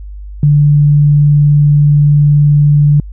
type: tone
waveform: sine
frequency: 146.5 Hz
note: D3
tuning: 4 cents flat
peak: -4 dBFS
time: 0.43-3 s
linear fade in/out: 2 ms
effects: added 50 Hz sine -24 dBFS peak until 3.12 s